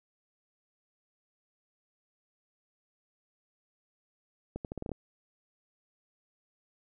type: accelerating click train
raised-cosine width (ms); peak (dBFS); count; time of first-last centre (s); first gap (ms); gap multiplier
2; -23; 8; 4.56-4.917; 88; 0.81
effects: none